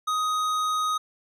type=tone with tanh clipping; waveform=sine; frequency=1252 Hz; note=D#6; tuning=10 cents sharp; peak=-25 dBFS; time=0.07-0.98 s; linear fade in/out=10 ms; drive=15 dB; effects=none